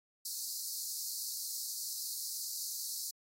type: high-pass noise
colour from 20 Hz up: pink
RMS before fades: -40 dBFS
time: 0.25-3.11 s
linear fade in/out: 5 ms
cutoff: 4200 Hz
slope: 96 dB/octave
effects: AAC 48 kbps